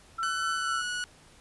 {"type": "tone with tremolo", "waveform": "sine", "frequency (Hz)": 1342, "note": "E6", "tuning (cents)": 31, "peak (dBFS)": -28, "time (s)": [0.18, 0.82], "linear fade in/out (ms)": 10, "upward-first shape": "sine", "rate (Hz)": 4.1, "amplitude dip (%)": 45}
{"type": "tone with pitch glide", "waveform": "sawtooth", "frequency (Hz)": [1499, 1465.6], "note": ["F#6", "F#6"], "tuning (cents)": [22, -17], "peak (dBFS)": -27, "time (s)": [0.23, 1.04], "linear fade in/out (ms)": 0, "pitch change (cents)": -39, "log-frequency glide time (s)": [0.54, 0.83]}
{"effects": ["pink hiss -56 dBFS RMS until 1.4 s", "resampled to 24000 Hz"]}